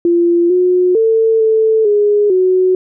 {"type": "tone with pitch steps", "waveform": "sine", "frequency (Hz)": [343.9, 362.4, 447.5, 441.1, 414, 370.3], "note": ["F4", "F#4", "A4", "A4", "G#4", "F#4"], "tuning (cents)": [-27, -36, 29, 4, -5, 1], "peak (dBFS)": -8, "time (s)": [0.05, 2.75], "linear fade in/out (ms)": 2, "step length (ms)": 450, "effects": []}